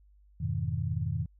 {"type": "chord", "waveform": "sine", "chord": "F half-diminished seventh", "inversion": "none", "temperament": "just", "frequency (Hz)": [87.31, 104.77, 125.72, 157.15], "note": ["F2", "Ab2", "Cb3", "Eb3"], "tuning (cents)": [0, 16, 31, 18], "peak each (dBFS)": -34, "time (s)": [0.4, 1.26], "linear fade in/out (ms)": 10, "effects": ["added 50 Hz sine -57 dBFS peak until 1.39 s"]}